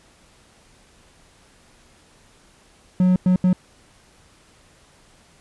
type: tone bursts at uneven times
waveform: triangle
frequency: 182.9 Hz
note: F#3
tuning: 20 cents flat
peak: -11 dBFS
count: 3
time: 3-3.16 / 3.26-3.36 / 3.44-3.53 s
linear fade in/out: 2 ms
effects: pink hiss -54 dBFS RMS until 5.4 s + resampled to 24000 Hz